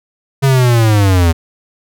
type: linear sweep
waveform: square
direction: down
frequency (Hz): 138.59 to 80.9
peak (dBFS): -8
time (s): 0.42-1.33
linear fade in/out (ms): 20
effects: none